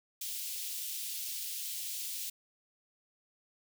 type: high-pass noise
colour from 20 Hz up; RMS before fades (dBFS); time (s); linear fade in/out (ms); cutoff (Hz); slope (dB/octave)
white; -39; 0.21-2.3; 5; 2800; 24
effects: none